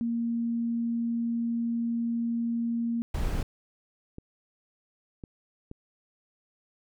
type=tone; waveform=sine; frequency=233.1 Hz; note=A#3; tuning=in tune; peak=-26 dBFS; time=0.01-3.02 s; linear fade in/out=0 ms
type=noise; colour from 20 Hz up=brown; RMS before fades=-28 dBFS; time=3.14-3.43 s; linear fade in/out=5 ms
type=clicks; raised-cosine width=3 ms; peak=-27 dBFS; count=3; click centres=4.184 / 5.238 / 5.714 s
effects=none